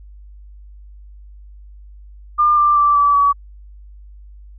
sine tone with pitch steps, 1200 / 1184.2 / 1168.5 / 1153.1 / 1137.9 Hz, D6 / D6 / D6 / D6 / C#6, +37 / +14 / -9 / -32 / +45 cents, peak -10 dBFS, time 2.38-3.33 s, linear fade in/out 20 ms, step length 190 ms, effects added 50 Hz sine -37 dBFS peak until 4.58 s

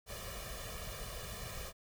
pink noise with comb filter, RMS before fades -44 dBFS, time 0.06-1.73 s, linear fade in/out 50 ms, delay 1.7 ms, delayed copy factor +0.95, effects none

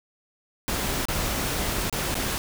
pink noise with dropouts, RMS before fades -27 dBFS, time 0.68-2.38 s, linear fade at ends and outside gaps 0 ms, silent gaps 1.054-1.085 / 1.897-1.926 / 2.143-2.153 s, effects none

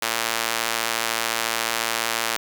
sawtooth tone with high-pass filter, 114.2 Hz, A#2, 35 cents flat, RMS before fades -25 dBFS, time 0.02-2.37 s, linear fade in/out 5 ms, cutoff 1000 Hz, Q 0.51, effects none

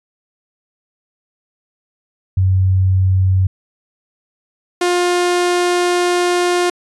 sine / sawtooth tone pair in turn, 94.1 / 354.3 Hz, F#2 / F4, +30 / +25 cents, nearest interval octave + major seventh, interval 2295 cents, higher second, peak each -10 / -9 dBFS, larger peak second, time 2.37-3.47 / 4.81-6.7 s, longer second, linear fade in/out 5 ms, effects resampled to 24000 Hz

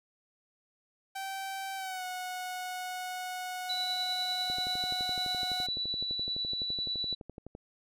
sawtooth tone with pitch glide, 775 to 733.2 Hz, G5 to F#5, -20 to -16 cents, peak -32 dBFS, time 1.15-5.67 s, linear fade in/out 10 ms, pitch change -96 cents, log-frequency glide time 1.76-2.04 s
sine tone with tremolo, 3951 Hz, B7, in tune, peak -30 dBFS, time 3.69-7.15 s, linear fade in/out 10 ms, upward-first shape sine, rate 10 Hz, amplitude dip 30%
click train, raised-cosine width 2 ms, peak -30 dBFS, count 37, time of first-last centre 4.5-7.551 s, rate 11.8 Hz
effects none

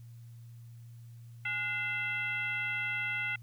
sine tone with frequency modulation, 2061 Hz, C7, 27 cents flat, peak -31 dBFS, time 1.45-3.36 s, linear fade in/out 5 ms, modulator 615 Hz, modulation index 1.1, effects added 117 Hz sine -47 dBFS peak until 3.42 s + white hiss -69 dBFS RMS until 3.42 s

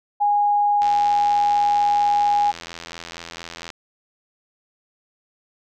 sine tone, 823 Hz, G#5, 16 cents flat, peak -15 dBFS, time 0.2-2.52 s, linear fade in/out 20 ms
click train, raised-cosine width 0.2 ms, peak -16 dBFS, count 244, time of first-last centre 0.82-3.703 s, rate 84.3 Hz
effects none

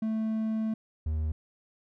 triangle tone pair in turn, 220 / 77.92 Hz, A3 / D#2, 0 / +3 cents, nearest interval octave + tritone, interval 1797 cents, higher first, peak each -25 dBFS, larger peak neither, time 0.02-0.74 / 1.06-1.32 s, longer first, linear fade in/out 5 ms, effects none

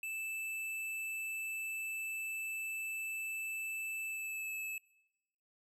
square tone with pitch glide, 2637 to 2610 Hz, E7 to E7, 0 to -18 cents, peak -39 dBFS, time 0.03-4.78 s, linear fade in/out 2 ms, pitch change -18 cents, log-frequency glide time 4.05-4.49 s, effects noise-tail reverb RT60 1.0 s tail -23 dB re dry

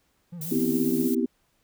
triangle tone with vibrato, 163.6 Hz, E3, 13 cents flat, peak -33 dBFS, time 0.32-1.08 s, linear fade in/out 10 ms, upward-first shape sine, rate 7.1 Hz, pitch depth 130 cents each way
violet noise, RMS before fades -35 dBFS, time 0.41-1.15 s, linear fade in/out 5 ms
sine chord, C major seventh, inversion third, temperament just, 245.3 / 261.6 / 327 / 392.4 Hz, B3 / C4 / E4 / G4, -12 / 0 / -14 / +2 cents, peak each -25 / -28 / -28 / -29 dBFS, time 0.51-1.26 s, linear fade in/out 10 ms
effects pink hiss -69 dBFS RMS until 1.63 s

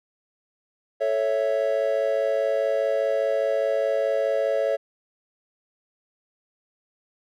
triangle chord, A major, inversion none, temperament equal, 440 / 554.4 / 659.3 Hz, A4 / C#5 / E5, 0 / 0 / 0 cents, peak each -26 / -21 / -24 dBFS, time 1-4.77 s, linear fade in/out 20 ms, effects none

